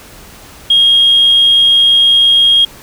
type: tone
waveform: sine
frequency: 3257 Hz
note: G#7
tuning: 34 cents flat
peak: -4 dBFS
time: 0.7-2.65 s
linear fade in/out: 5 ms
effects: tanh soft clip ceiling 0 dBFS + pink hiss -36 dBFS RMS until 2.82 s